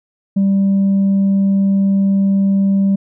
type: tone with tanh clipping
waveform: sine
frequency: 196 Hz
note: G3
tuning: in tune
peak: -11 dBFS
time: 0.36-2.96 s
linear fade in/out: 10 ms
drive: 1 dB
effects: none